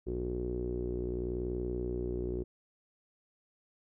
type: tone with low-pass filter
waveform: sawtooth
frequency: 60.8 Hz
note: B1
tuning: 26 cents flat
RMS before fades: -35 dBFS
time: 0.06-2.44 s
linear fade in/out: 20 ms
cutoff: 380 Hz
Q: 9.6
effects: none